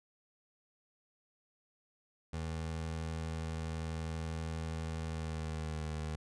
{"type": "tone with pitch glide", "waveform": "25% pulse", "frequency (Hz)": [80.7, 77.68], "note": ["E2", "D#2"], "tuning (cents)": [-36, -2], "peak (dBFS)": -33, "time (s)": [2.33, 6.16], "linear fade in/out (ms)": 5, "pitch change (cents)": -66, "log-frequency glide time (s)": [5.1, 5.82], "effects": ["resampled to 22050 Hz"]}